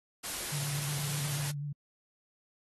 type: noise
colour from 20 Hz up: white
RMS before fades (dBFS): -37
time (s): 0.23-1.52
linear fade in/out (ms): 20
type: tone with vibrato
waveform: sine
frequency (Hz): 144.7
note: D3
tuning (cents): -25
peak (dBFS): -34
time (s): 0.52-1.73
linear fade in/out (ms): 10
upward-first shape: sine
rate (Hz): 8.2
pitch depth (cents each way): 33
effects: AAC 32 kbps